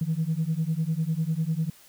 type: beating tone pair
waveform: sine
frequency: 155.56 / 165.56 Hz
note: D#3 / E3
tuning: 0 / +8 cents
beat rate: 10 Hz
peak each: -26 dBFS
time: 0.01-1.7 s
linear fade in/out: 5 ms
effects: tanh soft clip ceiling -18 dBFS + white hiss -54 dBFS RMS until 1.88 s